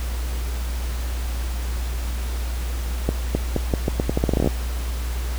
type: accelerating click train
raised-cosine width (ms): 2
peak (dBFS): -6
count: 17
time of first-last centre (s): 3.09-4.474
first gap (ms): 260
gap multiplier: 0.82
effects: added 60 Hz sine -23 dBFS peak until 5.38 s + pink hiss -36 dBFS RMS until 5.38 s